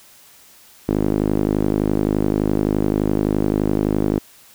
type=tone with band-pass filter; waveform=sawtooth; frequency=51.7 Hz; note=G#1; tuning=7 cents flat; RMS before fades=-19 dBFS; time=0.88-4.19 s; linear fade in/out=10 ms; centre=310 Hz; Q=1.9; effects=white hiss -48 dBFS RMS until 4.54 s